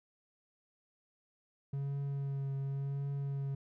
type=tone with vibrato; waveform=triangle; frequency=138.59 Hz; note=C#3; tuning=in tune; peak=-32 dBFS; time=1.73-3.55 s; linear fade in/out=5 ms; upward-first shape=triangle; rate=0.91 Hz; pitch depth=24 cents each way; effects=none